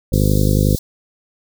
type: harmonic tone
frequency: 51 Hz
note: G#1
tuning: 31 cents flat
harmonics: 1 / 2 / 3 / 4 / 5 / 6 / 7 / 8 / 9 / 10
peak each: -17 / -17 / -18 / -22 / -23 / -27 / -27 / -29 / -30 / -26 dBFS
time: 0.12-0.76 s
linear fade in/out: 5 ms
type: high-pass noise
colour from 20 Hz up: white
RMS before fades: -30 dBFS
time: 0.13-0.79 s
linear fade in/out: 5 ms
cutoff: 3500 Hz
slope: 96 dB/octave
effects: none